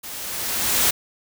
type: noise with level ramp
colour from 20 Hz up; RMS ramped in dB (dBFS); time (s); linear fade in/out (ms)
white; -35 to -17; 0.03-0.91; 10
effects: none